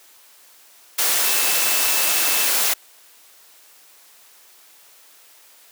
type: tone in noise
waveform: sine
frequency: 2637 Hz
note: E7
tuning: in tune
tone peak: -29 dBFS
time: 1.24-2.5 s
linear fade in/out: 10 ms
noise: white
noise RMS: -19 dBFS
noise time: 0.98-2.74 s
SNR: -13 dB
effects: white hiss -50 dBFS RMS until 5.71 s + high-pass 400 Hz 12 dB/octave